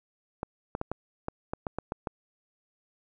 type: clicks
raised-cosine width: 1 ms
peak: -17 dBFS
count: 10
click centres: 0.431 / 0.751 / 0.814 / 0.916 / 1.284 / 1.535 / 1.668 / 1.786 / 1.921 / 2.072 s
effects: none